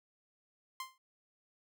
sawtooth tone with exponential decay, 1046.5 Hz, C6, in tune, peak -33 dBFS, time 0.8-0.98 s, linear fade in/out 2 ms, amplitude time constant 38 ms, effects none

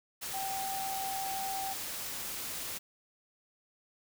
sine tone in noise, 775 Hz, G5, 20 cents flat, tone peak -35 dBFS, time 0.33-1.74 s, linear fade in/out 20 ms, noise white, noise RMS -39 dBFS, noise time 0.21-2.79 s, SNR +1 dB, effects none

